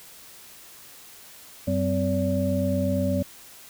sine tone cluster, 95 / 189.7 / 258.1 / 571 Hz, F#2 / F#3 / C4 / D5, +46 / +43 / -23 / -49 cents, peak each -27 dBFS, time 1.67-3.23 s, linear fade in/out 10 ms, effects white hiss -47 dBFS RMS until 3.69 s

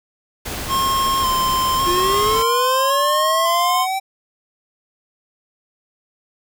pink noise, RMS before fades -27 dBFS, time 0.45-2.43 s, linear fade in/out 10 ms
square tone with vibrato, 1058 Hz, C6, 19 cents sharp, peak -17 dBFS, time 0.68-3.87 s, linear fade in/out 50 ms, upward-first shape square, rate 0.9 Hz, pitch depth 25 cents each way
square linear sweep, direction up, 341.3 to 778 Hz, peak -20 dBFS, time 1.86-4 s, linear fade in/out 20 ms
effects none

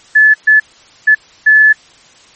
sine tone bursts at uneven times, 1729 Hz, A6, 31 cents flat, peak -3 dBFS, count 4, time 0.15-0.34 / 0.47-0.6 / 1.07-1.15 / 1.46-1.73 s, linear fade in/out 10 ms, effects white hiss -43 dBFS RMS until 2.35 s + MP3 32 kbps

